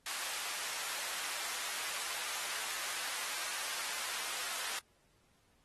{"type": "high-pass noise", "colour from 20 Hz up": "pink", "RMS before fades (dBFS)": -40, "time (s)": [0.06, 4.79], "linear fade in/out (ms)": 2, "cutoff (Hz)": 1100, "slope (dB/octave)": 12, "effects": ["pink hiss -72 dBFS RMS until 5.64 s", "AAC 32 kbps"]}